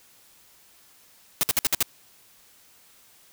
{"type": "noise bursts", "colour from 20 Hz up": "white", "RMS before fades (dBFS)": -21, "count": 6, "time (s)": [1.41, 1.827], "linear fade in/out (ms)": 0, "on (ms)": 22, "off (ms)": 57, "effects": ["white hiss -56 dBFS RMS until 3.32 s"]}